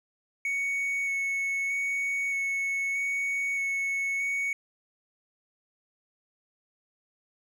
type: tone with vibrato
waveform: triangle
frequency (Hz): 2217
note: C#7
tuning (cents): 0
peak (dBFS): -25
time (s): 0.45-4.53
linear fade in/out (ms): 2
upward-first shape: square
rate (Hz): 0.8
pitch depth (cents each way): 9
effects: none